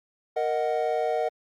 triangle chord, D# minor, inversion second, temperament equal, 466.2 / 622.3 / 740 Hz, A#4 / D#5 / F#5, 0 / 0 / 0 cents, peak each -26 dBFS, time 0.36-1.29 s, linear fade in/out 10 ms, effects Opus 48 kbps

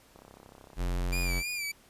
click train, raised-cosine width 1 ms, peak -36 dBFS, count 20, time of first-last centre 0.16-0.732 s, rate 33.2 Hz
square tone, 44.42 Hz, F1, 30 cents sharp, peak -29 dBFS, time 0.76-1.43 s, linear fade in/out 50 ms
sawtooth tone with vibrato, 2371 Hz, D7, 16 cents sharp, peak -29 dBFS, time 1.12-1.72 s, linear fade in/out 10 ms, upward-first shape sine, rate 3.2 Hz, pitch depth 63 cents each way
effects pink hiss -60 dBFS RMS until 1.89 s + resampled to 32000 Hz

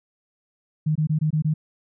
sine tone bursts, 154.4 Hz, D#3, 13 cents flat, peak -18 dBFS, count 6, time 0.86-1.54 s, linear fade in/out 10 ms, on 95 ms, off 22 ms, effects none

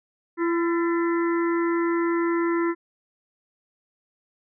harmonic tone with a mistuned harmonic, 338.2 Hz, E4, 44 cents sharp, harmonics 1 / 3 / 4 / 5 / 6, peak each -21 / -31 / -33 / -35 / -37 dBFS, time 0.37-2.75 s, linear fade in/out 50 ms, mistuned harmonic 5, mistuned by +73 cents, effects none

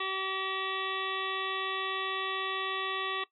harmonic tone, 381.9 Hz, G4, 45 cents flat, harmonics 1 / 2 / 3 / 5 / 6 / 7 / 8 / 9 / 10, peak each -39 / -44 / -34 / -39 / -47 / -41 / -47 / -40 / -45 dBFS, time 0-3.24 s, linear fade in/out 5 ms, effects noise-tail reverb RT60 0.1 s tail -18 dB re dry

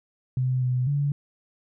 sine tone with pitch steps, 128.2 / 126.1 / 143 Hz, C3 / B2 / D3, -35 / +36 / -46 cents, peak -21 dBFS, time 0.37-1.12 s, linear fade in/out 2 ms, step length 250 ms, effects none

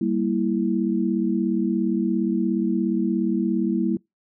sine chord, E diminished, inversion first, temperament equal, 196 / 233.1 / 329.6 Hz, G3 / Bb3 / E4, 0 / 0 / 0 cents, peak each -24 dBFS, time 0.01-3.97 s, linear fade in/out 5 ms, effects noise-tail reverb RT60 0.2 s tail -26 dB re dry

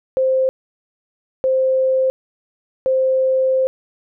sine tone bursts at uneven times, 523.3 Hz, C5, in tune, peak -13 dBFS, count 3, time 0.17-0.49 / 1.44-2.1 / 2.86-3.67 s, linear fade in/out 0 ms, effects none

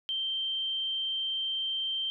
sine tone, 3136 Hz, G7, in tune, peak -29 dBFS, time 0.09-2.1 s, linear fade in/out 0 ms, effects none

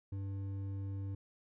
sine tone with hard clipping, 98 Hz, G2, in tune, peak -39 dBFS, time 0.12-1.15 s, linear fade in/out 5 ms, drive 7 dB, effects none

